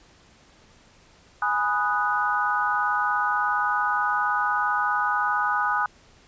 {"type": "chord", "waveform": "sine", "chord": "G# minor seventh", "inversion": "none", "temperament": "equal", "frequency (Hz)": [830.6, 987.8, 1244.5, 1480], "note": ["G#5", "B5", "D#6", "F#6"], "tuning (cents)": [0, 0, 0, 0], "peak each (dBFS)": [-27, -29, -25, -26], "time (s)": [1.42, 5.86], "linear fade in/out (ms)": 2, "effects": ["pink hiss -55 dBFS RMS until 6.27 s", "resampled to 16000 Hz"]}